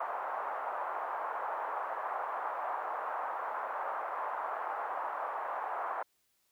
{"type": "band-pass noise", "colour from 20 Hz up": "pink", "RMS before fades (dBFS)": -37, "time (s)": [0, 6.03], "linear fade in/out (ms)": 5, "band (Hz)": [720, 1200], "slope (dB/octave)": 24, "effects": ["white hiss -75 dBFS RMS until 6.51 s"]}